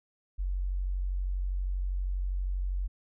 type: tone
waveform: sine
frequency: 46.25 Hz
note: F#1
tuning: in tune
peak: -28 dBFS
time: 0.38-2.88 s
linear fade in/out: 20 ms
effects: none